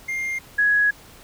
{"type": "tone pair in turn", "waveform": ["triangle", "sine"], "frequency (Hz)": [2113, 1671.3], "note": ["C7", "G#6"], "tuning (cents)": [16, 10], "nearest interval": "major third", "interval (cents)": 406, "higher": "first", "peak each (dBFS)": [-22, -15], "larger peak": "second", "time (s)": [[0.08, 0.39], [0.58, 0.91]], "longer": "second", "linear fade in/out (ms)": 10, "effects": ["pink hiss -47 dBFS RMS until 1.23 s"]}